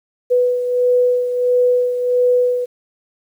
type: beating tone pair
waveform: sine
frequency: 494.4 / 495.9 Hz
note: B4 / B4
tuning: +2 / +7 cents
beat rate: 1.5 Hz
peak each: -13 / -21 dBFS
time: 0.3-2.66 s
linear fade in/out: 20 ms
effects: 8-bit